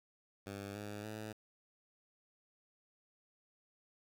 10% pulse tone with pitch steps, 99.8 / 103.8 / 107.96 Hz, G2 / G#2 / A2, +32 / 0 / -32 cents, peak -35 dBFS, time 0.46-1.33 s, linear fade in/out 10 ms, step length 290 ms, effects 11-bit

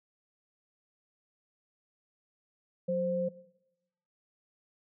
sine tone pair together, 182.63 / 523.3 Hz, F#3 / C5, -22 / 0 cents, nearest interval octave + tritone, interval 1822 cents, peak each -33 / -29 dBFS, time 2.88-3.29 s, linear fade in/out 10 ms, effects noise-tail reverb RT60 0.9 s tail -19 dB re dry

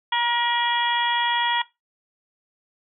harmonic tone with a mistuned harmonic, 475.7 Hz, A#4, 35 cents sharp, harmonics 2 / 3 / 4 / 5 / 6 / 7, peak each -21 / -32 / -27 / -34 / -32 / -26 dBFS, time 0.12-1.62 s, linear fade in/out 5 ms, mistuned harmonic 6, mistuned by +15 cents, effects noise-tail reverb RT60 0.2 s tail -19 dB re dry

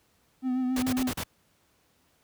triangle tone with vibrato, 255.3 Hz, C4, 42 cents flat, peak -23 dBFS, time 0.42-1.12 s, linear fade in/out 50 ms, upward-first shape triangle, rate 7.2 Hz, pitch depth 39 cents each way
pink noise bursts, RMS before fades -32 dBFS, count 5, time 0.76-1.237 s, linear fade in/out 5 ms, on 65 ms, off 38 ms
effects pink hiss -67 dBFS RMS until 2.23 s + high-pass 60 Hz 12 dB/octave

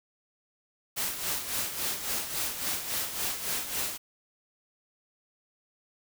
white noise with tremolo, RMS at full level -30 dBFS, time 0.96-3.98 s, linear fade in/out 20 ms, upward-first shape sine, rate 3.6 Hz, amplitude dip 60%, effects none

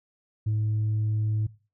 sine tone, 107.6 Hz, A2, 38 cents flat, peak -21 dBFS, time 0.46-1.47 s, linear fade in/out 10 ms, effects noise-tail reverb RT60 0.3 s tail -17 dB re dry + tanh soft clip ceiling -21 dBFS

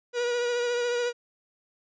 45% pulse tone with vibrato, 482.6 Hz, B4, 40 cents flat, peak -25 dBFS, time 0.13-1.13 s, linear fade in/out 50 ms, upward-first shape triangle, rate 14 Hz, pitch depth 29 cents each way, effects resampled to 16000 Hz

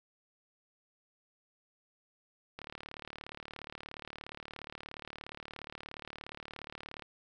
click train, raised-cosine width 0.3 ms, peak -27 dBFS, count 165, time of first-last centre 2.59-7.022 s, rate 37 Hz, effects none

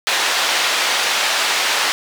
white band-pass noise, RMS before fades -18 dBFS, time 0.07-1.92 s, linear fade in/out 0 ms, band 590 to 4100 Hz, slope 12 dB/octave, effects none

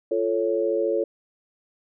sine chord, F augmented, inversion none, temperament equal with one note detuned, 346.4 / 440 / 554.4 Hz, F4 / A4 / C#5, -14 / 0 / 0 cents, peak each -26 / -24 / -25 dBFS, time 0.11-1.04 s, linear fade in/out 5 ms, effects none

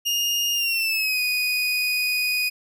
30% pulse tone with pitch glide, 2836 to 2483 Hz, F7 to D#7, +26 to -4 cents, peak -18 dBFS, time 0.05-2.5 s, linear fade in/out 20 ms, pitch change -230 cents, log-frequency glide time 0.53-1.21 s, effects none

